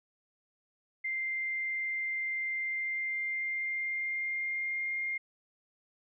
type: tone with pitch glide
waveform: sine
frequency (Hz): 2093 to 2119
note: C7 to C7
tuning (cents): 0 to +21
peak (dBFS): -31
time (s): 1.04-5.18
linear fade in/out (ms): 10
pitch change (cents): +21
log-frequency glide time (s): 2.57-4.95
effects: none

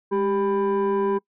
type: tone with frequency modulation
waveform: sine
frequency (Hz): 393.5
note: G4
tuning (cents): +7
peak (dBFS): -18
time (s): 0.11-1.19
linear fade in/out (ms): 20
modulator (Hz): 598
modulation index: 0.81
effects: noise-tail reverb RT60 0.1 s tail -25 dB re dry + tanh soft clip ceiling -16 dBFS

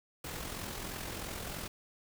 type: noise with amplitude modulation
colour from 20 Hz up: pink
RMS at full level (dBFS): -39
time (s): 0.24-1.68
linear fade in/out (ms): 5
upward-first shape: sine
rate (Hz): 43.1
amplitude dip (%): 45
effects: none

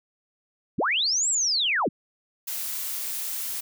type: linear two-way sweep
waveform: sine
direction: up then down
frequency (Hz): 73 to 7902 to 100.9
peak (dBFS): -21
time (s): 0.78-1.89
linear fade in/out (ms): 10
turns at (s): 1.29
type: noise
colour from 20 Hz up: blue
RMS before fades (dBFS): -31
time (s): 2.47-3.61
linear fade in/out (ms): 10
effects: none

